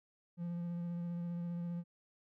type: tone with vibrato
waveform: triangle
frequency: 172.5 Hz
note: F3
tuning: 21 cents flat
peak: -35 dBFS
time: 0.37-1.84 s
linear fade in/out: 50 ms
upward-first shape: sine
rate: 15 Hz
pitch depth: 15 cents each way
effects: none